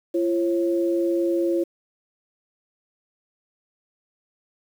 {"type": "tone pair together", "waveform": "sine", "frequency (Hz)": [341.2, 543], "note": ["F4", "C#5"], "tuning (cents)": [-40, -36], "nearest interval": "minor sixth", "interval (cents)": 804, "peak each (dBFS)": [-20, -26], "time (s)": [0.14, 1.64], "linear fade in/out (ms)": 10, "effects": ["8-bit"]}